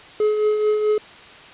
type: tone with tremolo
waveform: triangle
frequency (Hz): 424.9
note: G#4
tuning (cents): +40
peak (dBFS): -12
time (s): 0.2-0.98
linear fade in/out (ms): 2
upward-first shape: triangle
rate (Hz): 4.6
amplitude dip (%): 50
effects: white hiss -42 dBFS RMS until 1.53 s + resampled to 8000 Hz